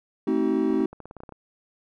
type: chord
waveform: triangle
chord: A diminished seventh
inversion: none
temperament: just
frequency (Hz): 220 / 264 / 316.8 / 380.2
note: A3 / C4 / Eb4 / Gb4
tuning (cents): 0 / +16 / +31 / +47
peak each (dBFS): -26 / -24 / -23 / -24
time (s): 0.27-0.86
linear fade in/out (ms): 5
type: clicks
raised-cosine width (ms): 1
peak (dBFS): -27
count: 12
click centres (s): 0.704 / 0.74 / 0.805 / 0.93 / 1.003 / 1.056 / 1.111 / 1.167 / 1.204 / 1.235 / 1.292 / 1.323
effects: none